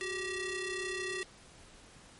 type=ring-modulated tone; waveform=sawtooth; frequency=771 Hz; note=G5; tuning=29 cents flat; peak=-28 dBFS; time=0.01-1.23 s; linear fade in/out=0 ms; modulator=1140 Hz; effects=pink hiss -56 dBFS RMS until 2.19 s + MP3 48 kbps